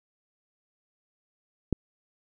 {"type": "click", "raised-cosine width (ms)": 3, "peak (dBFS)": -11, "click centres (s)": 1.727, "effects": []}